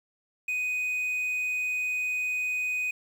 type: tone with quantisation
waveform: triangle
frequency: 2495 Hz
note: D#7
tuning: 4 cents sharp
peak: -25 dBFS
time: 0.48-2.91 s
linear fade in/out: 5 ms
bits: 9
effects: none